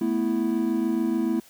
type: chord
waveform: triangle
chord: A suspended second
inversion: none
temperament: equal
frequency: 220 / 246.9 / 329.6 Hz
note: A3 / B3 / E4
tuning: 0 / 0 / 0 cents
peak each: -25 / -25 / -23 dBFS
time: 0.01-1.4 s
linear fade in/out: 5 ms
effects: white hiss -53 dBFS RMS until 1.49 s